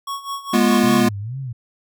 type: tone with tremolo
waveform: square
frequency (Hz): 1108.7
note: C#6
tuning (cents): 0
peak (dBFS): -24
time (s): 0.07-1.01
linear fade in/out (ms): 5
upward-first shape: sine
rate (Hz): 4.9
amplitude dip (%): 80
type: chord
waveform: square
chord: F diminished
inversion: first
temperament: equal with one note detuned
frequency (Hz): 207.7 / 242.4 / 349.2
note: Ab3 / Cb4 / F4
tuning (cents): 0 / -32 / 0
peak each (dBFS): -18 / -17 / -21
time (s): 0.53-1.09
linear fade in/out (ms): 10
type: tone with vibrato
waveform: sine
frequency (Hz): 116.54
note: A#2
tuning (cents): 0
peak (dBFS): -25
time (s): 0.83-1.53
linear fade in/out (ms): 10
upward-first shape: sine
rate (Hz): 2.2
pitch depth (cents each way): 270
effects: none